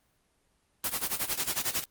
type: noise with tremolo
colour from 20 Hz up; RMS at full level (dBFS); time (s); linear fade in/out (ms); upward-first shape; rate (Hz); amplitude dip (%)
white; -28; 0.84-1.84; 0; sine; 11; 85
effects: pink hiss -71 dBFS RMS until 1.9 s + Opus 24 kbps